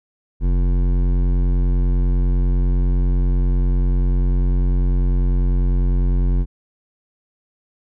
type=tone with hard clipping; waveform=triangle; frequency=45.03 Hz; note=F#1; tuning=46 cents flat; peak=-16 dBFS; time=0.4-6.46 s; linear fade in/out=50 ms; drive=17 dB; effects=none

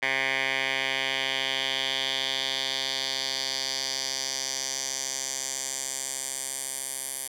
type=tone with band-pass filter sweep; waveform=10% pulse; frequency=133.7 Hz; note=C3; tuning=38 cents sharp; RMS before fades=-30 dBFS; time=0.02-7.28 s; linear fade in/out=10 ms; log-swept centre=2200 to 10000 Hz; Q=2.7; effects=none

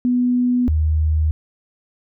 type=tone pair in turn; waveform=sine; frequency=246.9 / 77.77 Hz; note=B3 / D#2; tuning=0 / 0 cents; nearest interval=octave + minor sixth; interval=2000 cents; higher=first; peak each=-14 dBFS; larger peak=neither; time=0.05-0.68 / 0.68-1.31 s; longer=neither; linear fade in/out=0 ms; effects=none

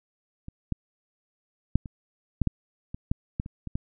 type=clicks; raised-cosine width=5 ms; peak=-26 / -14 / -7 / -26 / -10 / -10 / -22 / -12 / -15 / -26 / -22 / -16 dBFS; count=12; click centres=0.484 / 0.723 / 1.756 / 1.858 / 2.417 / 2.473 / 2.945 / 3.115 / 3.399 / 3.461 / 3.673 / 3.755 s; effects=none

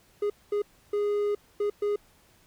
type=tone bursts at uneven times; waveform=triangle; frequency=412.4 Hz; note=G#4; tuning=12 cents flat; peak=-22 dBFS; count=5; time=0.22-0.3 / 0.52-0.62 / 0.93-1.35 / 1.6-1.7 / 1.82-1.96 s; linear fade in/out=5 ms; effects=pink hiss -61 dBFS RMS until 2.46 s

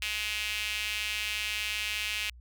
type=tone with high-pass filter; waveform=sawtooth; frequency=211.6 Hz; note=G#3; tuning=33 cents sharp; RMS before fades=-33 dBFS; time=0.02-2.3 s; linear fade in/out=0 ms; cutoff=2600 Hz; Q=3.7; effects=added 60 Hz sine -48 dBFS peak until 2.4 s

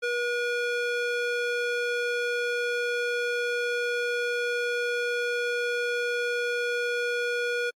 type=tone with band-pass filter; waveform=square; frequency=482 Hz; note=B4; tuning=42 cents flat; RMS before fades=-28 dBFS; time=0.02-7.71 s; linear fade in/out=20 ms; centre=1600 Hz; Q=0.78; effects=AAC 64 kbps

